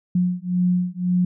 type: beating tone pair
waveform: sine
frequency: 178.7 / 180.6 Hz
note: F3 / F#3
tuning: +40 / -42 cents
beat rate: 1.9 Hz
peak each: -21 / -21 dBFS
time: 0.15-1.25 s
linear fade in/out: 5 ms
effects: none